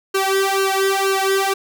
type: tone with flanger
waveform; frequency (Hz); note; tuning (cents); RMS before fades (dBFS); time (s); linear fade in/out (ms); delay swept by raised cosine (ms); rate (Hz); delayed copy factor
sawtooth; 388.2; G4; -17; -18; 0.14-1.54; 10; 0.7 to 2; 2.1; +1
effects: none